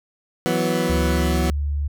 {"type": "chord", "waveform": "20% pulse", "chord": "E suspended second", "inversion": "none", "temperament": "equal", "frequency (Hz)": [164.81, 185, 246.9], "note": ["E3", "F#3", "B3"], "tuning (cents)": [0, 0, 0], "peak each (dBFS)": -19, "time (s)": [0.46, 1.5], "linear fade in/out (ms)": 0}
{"type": "tone", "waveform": "sine", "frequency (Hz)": 72.3, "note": "D2", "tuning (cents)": -27, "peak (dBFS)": -20, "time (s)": [0.89, 1.88], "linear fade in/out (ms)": 10}
{"effects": []}